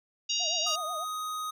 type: harmonic tone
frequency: 942 Hz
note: A#5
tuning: 18 cents sharp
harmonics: 3 / 4 / 5 / 6 / 7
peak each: -32 / -33 / -34 / -35 / -35 dBFS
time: 0.29-0.76 s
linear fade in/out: 10 ms
type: tone with vibrato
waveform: sine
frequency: 670 Hz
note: E5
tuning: 28 cents sharp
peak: -37 dBFS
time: 0.39-1.05 s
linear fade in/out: 20 ms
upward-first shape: triangle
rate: 8.1 Hz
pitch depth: 180 cents each way
type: tone with pitch glide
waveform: square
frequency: 1243 to 1250.9 Hz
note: D#6 to D#6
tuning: -2 to +9 cents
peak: -33 dBFS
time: 0.66-1.51 s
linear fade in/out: 10 ms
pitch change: +11 cents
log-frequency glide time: 0.96-1.05 s
effects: none